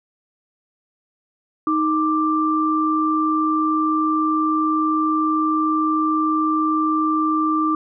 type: tone pair together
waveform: sine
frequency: 312.3 / 1179 Hz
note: D#4 / D6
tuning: +7 / +6 cents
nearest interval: octave + major seventh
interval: 2299 cents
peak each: -19 dBFS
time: 1.67-7.75 s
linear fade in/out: 2 ms
effects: none